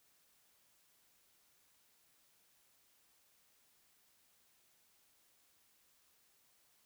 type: silence
effects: white hiss -72 dBFS RMS until 6.85 s